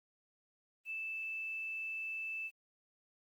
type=tone with quantisation; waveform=sine; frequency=2637 Hz; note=E7; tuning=in tune; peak=-38 dBFS; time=0.85-2.51 s; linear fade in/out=50 ms; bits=11; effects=Opus 24 kbps